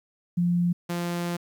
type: tone pair in turn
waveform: sine / sawtooth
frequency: 174.61 / 173.3 Hz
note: F3 / F3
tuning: 0 / -13 cents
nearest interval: unison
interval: 13 cents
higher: first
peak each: -20 / -23 dBFS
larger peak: first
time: 0.37-0.73 / 0.89-1.37 s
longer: second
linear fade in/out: 10 ms
effects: 10-bit